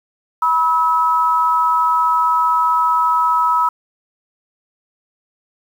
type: tone pair together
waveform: sine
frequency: 976 / 1291.2 Hz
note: B5 / E6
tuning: -21 / -36 cents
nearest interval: perfect fourth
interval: 485 cents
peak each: -15 dBFS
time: 0.42-3.69 s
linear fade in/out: 5 ms
effects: 7-bit